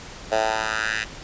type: tone with high-pass filter sweep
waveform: 10% pulse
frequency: 110 Hz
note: A2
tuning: in tune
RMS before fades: -24 dBFS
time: 0.31-1.05 s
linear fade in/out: 20 ms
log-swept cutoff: 610 to 2100 Hz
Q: 2.9
effects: pink hiss -39 dBFS RMS until 1.23 s + resampled to 16000 Hz